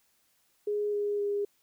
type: tone with pitch steps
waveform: sine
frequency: 415.3 / 411.2 / 407.2 Hz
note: G#4 / G#4 / G#4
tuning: 0 / -17 / -34 cents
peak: -27 dBFS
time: 0.67-1.45 s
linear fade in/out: 5 ms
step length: 260 ms
effects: white hiss -70 dBFS RMS until 1.62 s